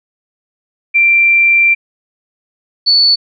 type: tone pair in turn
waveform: sine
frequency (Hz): 2359 / 4458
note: D7 / C#8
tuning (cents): +7 / +9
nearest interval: major seventh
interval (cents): 1102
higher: second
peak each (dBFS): -6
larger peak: neither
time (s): 0.94-1.75 / 2.86-3.16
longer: first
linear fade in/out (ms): 20
effects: none